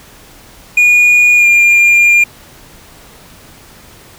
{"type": "tone with pitch glide", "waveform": "triangle", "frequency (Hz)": [2443, 2402], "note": ["D#7", "D7"], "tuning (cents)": [-32, 38], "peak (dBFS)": -3, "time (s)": [0.77, 2.24], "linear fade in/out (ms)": 5, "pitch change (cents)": -30, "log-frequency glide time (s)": [1.36, 1.47], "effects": ["pink hiss -39 dBFS RMS until 4.18 s"]}